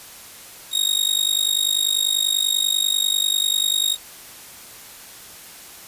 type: tone with amplitude modulation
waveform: sawtooth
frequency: 3751 Hz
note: A#7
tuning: 10 cents sharp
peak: -11 dBFS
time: 0.71-3.97 s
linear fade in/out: 50 ms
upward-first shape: sine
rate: 50.2 Hz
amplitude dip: 90%
effects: white hiss -41 dBFS RMS until 5.87 s + resampled to 32000 Hz